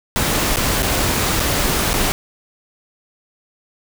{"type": "noise with dropouts", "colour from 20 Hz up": "pink", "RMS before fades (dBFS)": -18, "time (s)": [0.16, 2.12], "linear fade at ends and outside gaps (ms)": 0, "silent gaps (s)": [[0.56, 0.569], [0.822, 0.829], [1.396, 1.401], [1.932, 1.939]], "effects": []}